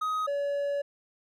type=tone pair in turn; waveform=triangle; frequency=1258 / 568.7 Hz; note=D#6 / C#5; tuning=+19 / +44 cents; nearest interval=octave + major second; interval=1375 cents; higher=first; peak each=-25 dBFS; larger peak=neither; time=0.01-0.27 / 0.27-0.82 s; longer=second; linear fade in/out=10 ms; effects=none